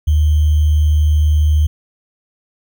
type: tone with sample-and-hold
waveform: sine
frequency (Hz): 76.2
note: D#2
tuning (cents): -36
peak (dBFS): -9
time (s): 0.07-1.67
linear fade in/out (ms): 10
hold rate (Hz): 3150
effects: none